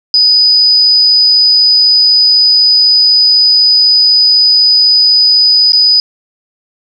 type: tone with dropouts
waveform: sine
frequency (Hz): 4978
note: D#8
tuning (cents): 0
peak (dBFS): -4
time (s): 0.14-6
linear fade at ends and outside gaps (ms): 1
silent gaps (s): 5.721-5.732
effects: 7-bit